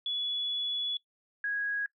sine tone pair in turn, 3407 / 1654 Hz, G#7 / G#6, +44 / -8 cents, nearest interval octave + minor second, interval 1252 cents, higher first, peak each -30 / -29 dBFS, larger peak second, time 0.06-0.97 / 1.44-1.86 s, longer first, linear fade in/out 2 ms, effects noise-tail reverb RT60 0.1 s tail -21 dB re dry

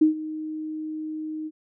sine tone with ADSR envelope, 311.1 Hz, D#4, in tune, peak -12 dBFS, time 0.01-1.51 s, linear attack 9 ms, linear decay 120 ms, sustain -17 dB, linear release 44 ms, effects none

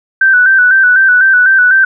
sine tone with vibrato, 1520 Hz, F#6, 46 cents sharp, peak -4 dBFS, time 0.21-1.85 s, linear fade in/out 5 ms, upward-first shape square, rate 4 Hz, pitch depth 45 cents each way, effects none

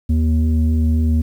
sine tone pair together, 77.78 / 237.1 Hz, D#2 / A#3, 0 / +30 cents, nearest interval octave + perfect fifth, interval 1930 cents, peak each -12 / -18 dBFS, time 0.09-1.22 s, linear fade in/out 10 ms, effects tanh soft clip ceiling -9 dBFS + 8-bit

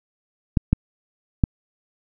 clicks, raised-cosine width 5 ms, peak -3 dBFS, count 3, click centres 0.572 / 0.73 / 1.438 s, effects none

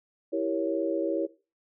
sine chord, E diminished seventh, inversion none, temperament equal, 329.6 / 392 / 466.2 / 554.4 Hz, E4 / G4 / Bb4 / Db5, 0 / 0 / 0 / 0 cents, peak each -29 / -33 / -33 / -30 dBFS, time 0.32-1.27 s, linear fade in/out 20 ms, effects noise-tail reverb RT60 0.3 s tail -17 dB re dry

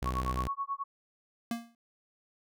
sawtooth tone, 63.5 Hz, B1, 49 cents sharp, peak -28 dBFS, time 0.02-0.48 s, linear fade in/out 5 ms
sine tone with tremolo, 1108.7 Hz, C#6, in tune, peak -29 dBFS, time 0.05-0.84 s, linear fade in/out 20 ms, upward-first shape sine, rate 9.3 Hz, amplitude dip 100%
square tone with exponential decay, 233.1 Hz, A#3, in tune, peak -29 dBFS, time 1.51-1.75 s, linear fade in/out 2 ms, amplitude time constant 51 ms
effects none

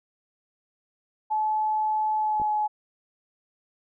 sine tone with pitch glide, 861 to 847.7 Hz, A5 to G#5, -38 to +35 cents, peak -22 dBFS, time 1.3-2.68 s, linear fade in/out 20 ms, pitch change -27 cents, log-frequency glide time 2.18-2.51 s
clicks, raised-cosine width 2 ms, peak -26 dBFS, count 2, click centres 2.399 / 2.417 s
effects none

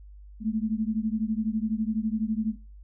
sine beating tone pair, 213.7 / 225.7 Hz, G#3 / A3, +50 / +44 cents, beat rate 12 Hz, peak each -27 / -28 dBFS, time 0.4-2.56 s, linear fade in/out 50 ms, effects noise-tail reverb RT60 0.4 s tail -24 dB re dry + added 50 Hz sine -44 dBFS peak until 2.83 s

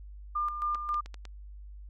sine tone with tremolo, 1200 Hz, D6, 37 cents sharp, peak -27 dBFS, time 0.35-1.01 s, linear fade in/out 10 ms, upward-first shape square, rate 3.7 Hz, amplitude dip 55%
clicks, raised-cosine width 0.2 ms, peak -28 dBFS, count 5, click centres 0.747 / 0.943 / 1.06 / 1.143 / 1.253 s
effects added 50 Hz sine -43 dBFS peak until 1.89 s

